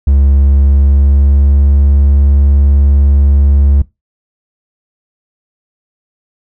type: tone with pitch glide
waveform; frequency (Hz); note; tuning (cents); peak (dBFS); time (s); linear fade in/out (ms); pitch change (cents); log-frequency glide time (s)
triangle; 69.3 to 70.31; C#2 to C#2; 0 to +25; -3; 0.07-3.82; 5; +25; 0.44-1.66
effects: noise-tail reverb RT60 0.2 s tail -20 dB re dry